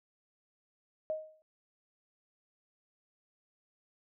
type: tone with exponential decay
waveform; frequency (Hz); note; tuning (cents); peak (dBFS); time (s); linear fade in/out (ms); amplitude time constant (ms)
sine; 625; D#5; +8; -29; 1.1-1.42; 0; 69
effects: none